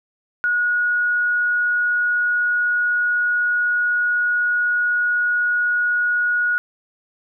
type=tone; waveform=sine; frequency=1452 Hz; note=F#6; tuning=33 cents flat; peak=-16 dBFS; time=0.44-6.58 s; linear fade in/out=0 ms; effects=none